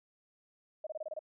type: tone bursts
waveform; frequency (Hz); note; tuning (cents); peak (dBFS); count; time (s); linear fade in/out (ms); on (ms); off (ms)
sine; 622.3; D#5; 0; -36; 7; 0.84-1.192; 5; 28; 26
effects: none